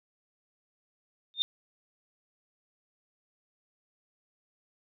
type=tone with exponential growth; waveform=sine; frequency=3635 Hz; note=A#7; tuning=44 cents flat; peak=-19 dBFS; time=1.34-1.42 s; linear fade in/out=0 ms; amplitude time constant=17 ms; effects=none